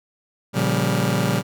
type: chord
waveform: sawtooth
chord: G half-diminished seventh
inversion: first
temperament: just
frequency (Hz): 117.6 / 141.12 / 176.4 / 196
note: Bb2 / Db3 / F3 / G3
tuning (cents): +16 / +31 / +18 / 0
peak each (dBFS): -20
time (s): 0.53-1.43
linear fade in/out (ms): 50
effects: none